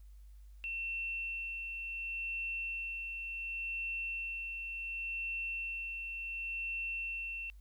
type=tone with tremolo; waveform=sine; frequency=2700 Hz; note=E7; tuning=41 cents sharp; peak=-35 dBFS; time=0.64-7.5 s; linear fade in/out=0 ms; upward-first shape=sine; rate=0.69 Hz; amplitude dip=35%; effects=added 50 Hz sine -51 dBFS peak until 7.6 s + white hiss -75 dBFS RMS until 7.6 s